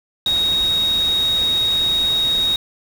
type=tone in noise; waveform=sine; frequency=3765 Hz; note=A#7; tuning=16 cents sharp; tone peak=-15 dBFS; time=0.26-2.56 s; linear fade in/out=2 ms; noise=pink; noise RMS=-31 dBFS; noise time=0.26-2.56 s; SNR=+13 dB; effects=none